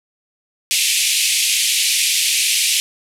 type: band-pass noise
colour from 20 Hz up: pink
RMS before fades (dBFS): -17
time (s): 0.71-2.8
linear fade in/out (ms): 0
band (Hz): 2300 to 12000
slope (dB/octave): 48
effects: none